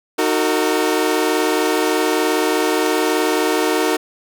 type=chord; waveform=sawtooth; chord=D# minor; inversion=none; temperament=equal with one note detuned; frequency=311.1 / 370 / 455 Hz; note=D#4 / F#4 / A#4; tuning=0 / 0 / -42 cents; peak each=-16 dBFS; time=0.18-3.97 s; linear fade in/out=10 ms; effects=none